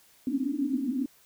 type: band-pass noise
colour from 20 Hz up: pink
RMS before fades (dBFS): -29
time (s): 0.27-1.06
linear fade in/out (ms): 2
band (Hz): 250 to 290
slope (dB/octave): 96
effects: white hiss -60 dBFS RMS until 1.25 s